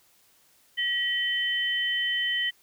sine tone pair together, 1920 / 3060 Hz, B6 / G7, -49 / -42 cents, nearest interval minor sixth, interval 807 cents, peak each -27 dBFS, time 0.77-2.51 s, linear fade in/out 20 ms, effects white hiss -62 dBFS RMS until 2.62 s

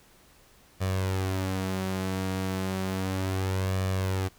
sawtooth tone with flanger, 94.6 Hz, F#2, 39 cents sharp, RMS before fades -29 dBFS, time 0.8-4.29 s, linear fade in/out 20 ms, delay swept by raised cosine 1.7 to 6.3 ms, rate 0.33 Hz, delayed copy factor +0.5, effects pink hiss -58 dBFS RMS until 4.38 s

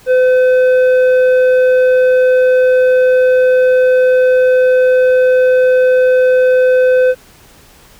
sine tone with tanh clipping, 509 Hz, C5, 48 cents flat, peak -8 dBFS, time 0.06-7.15 s, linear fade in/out 50 ms, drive 8 dB, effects pink hiss -43 dBFS RMS until 7.99 s

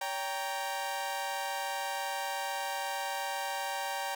sawtooth chord, G diminished, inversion second, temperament equal with one note detuned, 566 / 784 / 932.3 Hz, Db5 / G5 / Bb5, +36 / 0 / 0 cents, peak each -37 / -32 / -34 dBFS, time 0.01-4.15 s, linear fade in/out 5 ms, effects none

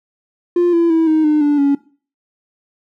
triangle tone with pitch steps, 350 / 337.5 / 325.4 / 313.8 / 302.6 / 291.8 / 281.3 Hz, F4 / E4 / E4 / D#4 / D#4 / D4 / C#4, +4 / +41 / -22 / +15 / -48 / -11 / +26 cents, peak -7 dBFS, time 0.56-1.75 s, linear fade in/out 5 ms, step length 170 ms, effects noise-tail reverb RT60 0.4 s tail -21 dB re dry + tanh soft clip ceiling -6 dBFS

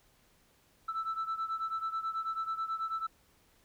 sine beating tone pair, 1318.5 / 1327.7 Hz, E6 / E6, 0 / +12 cents, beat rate 9.2 Hz, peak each -33 / -36 dBFS, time 0.88-3.07 s, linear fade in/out 10 ms, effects tanh soft clip ceiling -29 dBFS + pink hiss -67 dBFS RMS until 3.64 s

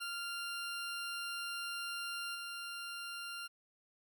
20% pulse tone with level steps, 1392 Hz, F6, 6 cents flat, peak -34 / -37 dBFS, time 0-3.48 s, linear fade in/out 20 ms, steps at 2.34 s, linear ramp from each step 20 ms, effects none

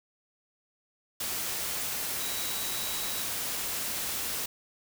sine tone in noise, 3888 Hz, B7, 28 cents flat, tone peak -40 dBFS, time 2.2-3.22 s, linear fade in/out 5 ms, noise white, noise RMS -33 dBFS, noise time 1.2-4.46 s, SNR -10 dB, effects none

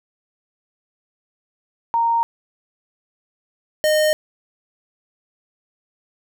sine / square tone pair in turn, 927 / 613.9 Hz, A#5 / D#5, -10 / -23 cents, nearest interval perfect fifth, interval 713 cents, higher first, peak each -15 dBFS, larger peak neither, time 1.94-2.23 / 3.84-4.13 s, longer neither, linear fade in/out 0 ms, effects none

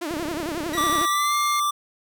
sawtooth tone with vibrato, 320.3 Hz, E4, 50 cents flat, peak -23 dBFS, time 0.01-1.06 s, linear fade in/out 10 ms, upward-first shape triangle, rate 11 Hz, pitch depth 210 cents each way
click train, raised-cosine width 2 ms, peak -22 dBFS, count 32, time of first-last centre 0.11-1.014 s, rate 34.3 Hz
sawtooth tone with pitch glide, 1934 to 2121 Hz, B6 to C7, -37 to +23 cents, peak -25 dBFS, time 0.73-1.6 s, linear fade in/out 5 ms, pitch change +160 cents, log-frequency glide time 1.09-1.35 s
square tone, 1174.7 Hz, D6, in tune, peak -21 dBFS, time 0.77-1.71 s, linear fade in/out 10 ms
effects none

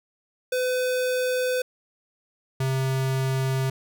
square tone pair in turn, 505 / 132.64 Hz, B4 / C3, +39 / +24 cents, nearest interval octave + major seventh, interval 2315 cents, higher first, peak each -23 dBFS, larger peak neither, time 0.52-1.62 / 2.6-3.7 s, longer neither, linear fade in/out 5 ms, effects none

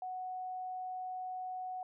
sine tone, 740 Hz, F#5, in tune, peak -38 dBFS, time 0.02-1.83 s, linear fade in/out 2 ms, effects none

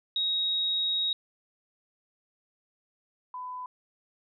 sine tone pair in turn, 3784 / 1002.3 Hz, A#7 / B5, +25 / +25 cents, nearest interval octave + major seventh, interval 2300 cents, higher first, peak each -25 / -35 dBFS, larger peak first, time 0.16-1.13 / 3.34-3.66 s, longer first, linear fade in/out 2 ms, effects none

